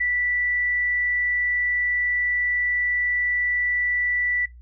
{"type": "tone", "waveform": "sine", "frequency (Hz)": 1966, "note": "B6", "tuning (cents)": -8, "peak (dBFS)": -20, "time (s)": [0, 4.46], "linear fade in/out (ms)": 10, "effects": ["noise-tail reverb RT60 0.2 s tail -21 dB re dry", "added 60 Hz sine -42 dBFS peak until 4.61 s"]}